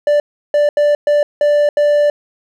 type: tone bursts at uneven times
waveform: triangle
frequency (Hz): 587.3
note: D5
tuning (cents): 0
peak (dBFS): -7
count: 6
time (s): 0.07-0.2 / 0.54-0.69 / 0.77-0.95 / 1.07-1.23 / 1.41-1.69 / 1.77-2.1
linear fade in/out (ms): 2
effects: none